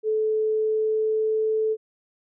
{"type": "tone with pitch glide", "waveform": "sine", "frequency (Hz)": [434.2, 437], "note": ["A4", "A4"], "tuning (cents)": [-23, -12], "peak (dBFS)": -20, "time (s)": [0.03, 1.77], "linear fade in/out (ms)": 50, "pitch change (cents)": 11, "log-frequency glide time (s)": [0.49, 1.52], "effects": []}